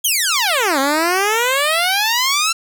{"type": "exponential two-way sweep", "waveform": "10% pulse", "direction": "down then up", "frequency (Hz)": [3382, 264.1, 1365], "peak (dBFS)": -6, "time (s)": [0.04, 2.53], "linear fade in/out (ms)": 10, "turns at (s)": 0.79, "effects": []}